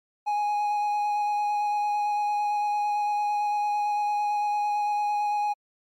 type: tone with vibrato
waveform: triangle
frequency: 830.6 Hz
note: G#5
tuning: in tune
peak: -21 dBFS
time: 0.26-5.54 s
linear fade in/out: 20 ms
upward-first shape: square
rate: 8.9 Hz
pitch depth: 9 cents each way
effects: MP3 64 kbps